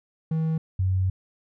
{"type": "tone pair in turn", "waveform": ["triangle", "sine"], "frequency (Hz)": [160, 93.75], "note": ["D#3", "F#2"], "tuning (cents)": [49, 23], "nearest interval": "major sixth", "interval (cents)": 926, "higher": "first", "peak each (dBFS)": -20, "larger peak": "neither", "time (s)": [[0.31, 0.58], [0.79, 1.1]], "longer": "second", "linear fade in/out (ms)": 5, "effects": []}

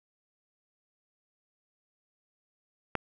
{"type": "click", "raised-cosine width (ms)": 0.5, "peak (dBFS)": -13, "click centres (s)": 2.953, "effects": []}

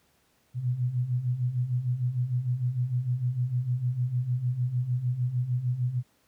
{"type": "beating tone pair", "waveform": "sine", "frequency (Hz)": [120, 126.6], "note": ["B2", "B2"], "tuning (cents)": [-49, 43], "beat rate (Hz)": 6.6, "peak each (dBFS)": [-31, -26], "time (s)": [0.54, 6.03], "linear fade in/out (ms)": 50, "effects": ["pink hiss -67 dBFS RMS until 6.27 s", "high-pass 60 Hz 12 dB/octave"]}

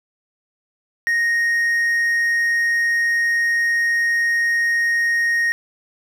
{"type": "tone", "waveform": "triangle", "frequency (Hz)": 1864.7, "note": "A#6", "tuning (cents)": 0, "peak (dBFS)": -14, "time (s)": [1.07, 5.52], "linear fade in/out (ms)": 0, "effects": []}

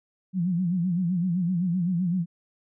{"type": "tone with vibrato", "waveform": "sine", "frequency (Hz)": 177.6, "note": "F3", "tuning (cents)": 29, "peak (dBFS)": -22, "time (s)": [0.33, 2.26], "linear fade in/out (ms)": 50, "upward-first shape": "sine", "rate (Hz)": 7.8, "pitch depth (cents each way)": 110, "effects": []}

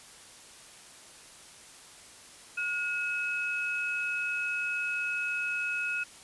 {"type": "tone pair together", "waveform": "sine", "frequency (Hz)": [1437.3, 2561], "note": ["F6", "D#7"], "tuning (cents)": [49, 49], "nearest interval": "minor seventh", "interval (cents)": 1000, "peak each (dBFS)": [-33, -31], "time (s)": [2.57, 6.04], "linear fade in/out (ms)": 10, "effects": ["white hiss -51 dBFS RMS until 6.23 s", "resampled to 24000 Hz"]}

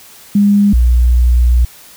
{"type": "tone pair in turn", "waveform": "sine", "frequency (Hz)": [203.2, 60.41], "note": ["G#3", "B1"], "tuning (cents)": [-38, -38], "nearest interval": "octave + major sixth", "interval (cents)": 2100, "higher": "first", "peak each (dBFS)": -6, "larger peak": "neither", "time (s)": [[0.35, 0.73], [0.73, 1.65]], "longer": "second", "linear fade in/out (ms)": 5, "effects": ["white hiss -39 dBFS RMS until 1.96 s"]}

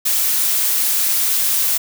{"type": "noise", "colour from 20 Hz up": "blue", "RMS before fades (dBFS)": -17, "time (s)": [0.05, 1.78], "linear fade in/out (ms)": 10, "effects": []}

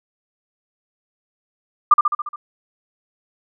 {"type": "tone with echo", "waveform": "sine", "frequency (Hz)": 1196, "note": "D6", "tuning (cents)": 31, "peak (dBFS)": -5, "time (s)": [1.91, 1.94], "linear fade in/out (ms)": 5, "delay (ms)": 70, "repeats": 6, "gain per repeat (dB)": -4, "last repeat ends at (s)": 2.36, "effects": []}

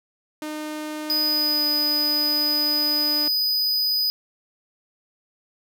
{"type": "tone with pitch glide", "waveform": "sawtooth", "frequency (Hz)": [305.5, 298.3], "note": ["D#4", "D4"], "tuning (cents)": [-32, 27], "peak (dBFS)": -25, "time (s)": [0.42, 3.28], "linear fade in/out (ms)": 2, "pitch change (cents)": -41, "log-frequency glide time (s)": [1.2, 1.66]}
{"type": "tone", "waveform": "square", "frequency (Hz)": 4978, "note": "D#8", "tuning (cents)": 0, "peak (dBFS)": -20, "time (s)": [1.1, 4.1], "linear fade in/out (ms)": 0}
{"effects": []}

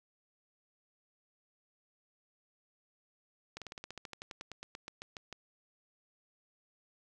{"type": "slowing click train", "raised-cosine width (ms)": 0.2, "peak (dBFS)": -26, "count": 20, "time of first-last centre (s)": [3.57, 5.327], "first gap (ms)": 47, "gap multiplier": 1.07, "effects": []}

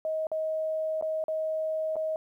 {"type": "tone with dropouts", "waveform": "sine", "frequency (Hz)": 631, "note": "D#5", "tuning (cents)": 24, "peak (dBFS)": -27, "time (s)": [0.05, 2.16], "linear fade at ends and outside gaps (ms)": 1, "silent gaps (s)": [[0.269, 0.316], [1.012, 1.024], [1.24, 1.282], [1.957, 1.965]], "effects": ["11-bit"]}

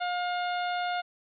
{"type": "harmonic tone", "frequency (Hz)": 712, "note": "F5", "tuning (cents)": 33, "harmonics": [1, 2, 3, 4, 5, 6], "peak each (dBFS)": [-29, -35, -41, -43, -42, -47], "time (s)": [0, 1.02], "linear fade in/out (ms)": 20, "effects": []}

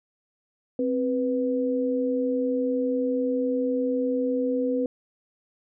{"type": "tone pair together", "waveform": "sine", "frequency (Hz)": [262.1, 493.9], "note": ["C4", "B4"], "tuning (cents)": [3, 0], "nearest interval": "major seventh", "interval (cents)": 1097, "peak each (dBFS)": -25, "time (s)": [0.79, 4.86], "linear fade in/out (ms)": 2, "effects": []}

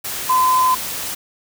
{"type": "tone in noise", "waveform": "sine", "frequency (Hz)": 1022, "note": "C6", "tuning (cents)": -41, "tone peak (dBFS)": -12, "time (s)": [0.29, 0.75], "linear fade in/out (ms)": 10, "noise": "white", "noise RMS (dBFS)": -26, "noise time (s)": [0.04, 1.15], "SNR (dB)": 11, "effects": []}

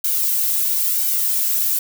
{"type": "noise with flanger", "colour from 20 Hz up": "violet", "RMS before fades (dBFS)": -19, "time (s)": [0.04, 1.79], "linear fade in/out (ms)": 5, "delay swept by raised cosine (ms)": [1.3, 2.4], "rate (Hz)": 1, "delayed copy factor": 0.6, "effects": []}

